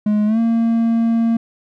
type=tone with pitch glide; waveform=triangle; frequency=210.3 to 229.3 Hz; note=G#3 to A#3; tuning=+22 to -28 cents; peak=-11 dBFS; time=0.06-1.37 s; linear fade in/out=5 ms; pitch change=+150 cents; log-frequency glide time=0.26-0.39 s; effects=none